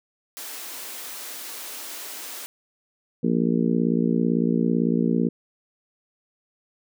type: high-pass noise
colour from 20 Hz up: white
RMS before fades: -36 dBFS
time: 0.37-2.46 s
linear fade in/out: 0 ms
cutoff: 240 Hz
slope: 48 dB/octave
type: harmonic tone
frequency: 57.9 Hz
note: A#1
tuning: 11 cents flat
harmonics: 3 / 4 / 5 / 6 / 7 / 8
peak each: -24 / -22 / -27 / -30 / -30 / -31 dBFS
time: 3.23-5.29 s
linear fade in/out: 10 ms
effects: none